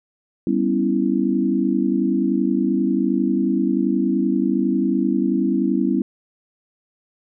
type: chord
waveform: sine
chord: C# half-diminished seventh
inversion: second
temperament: equal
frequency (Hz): 196 / 246.9 / 277.2 / 329.6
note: G3 / B3 / C#4 / E4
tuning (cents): 0 / 0 / 0 / 0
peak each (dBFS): -22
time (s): 0.47-6.02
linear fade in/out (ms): 2
effects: none